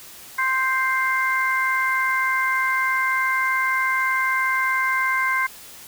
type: harmonic tone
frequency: 523.3 Hz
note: C5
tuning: in tune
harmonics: 2 / 3 / 4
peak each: -23 / -23 / -23 dBFS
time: 0.38-5.47 s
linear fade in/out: 10 ms
effects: white hiss -42 dBFS RMS until 5.87 s